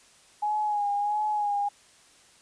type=tone with vibrato; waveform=sine; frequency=830.6 Hz; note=G#5; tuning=in tune; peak=-24 dBFS; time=0.42-1.69 s; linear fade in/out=10 ms; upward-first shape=sine; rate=1.5 Hz; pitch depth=40 cents each way; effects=white hiss -57 dBFS RMS until 2.41 s + resampled to 22050 Hz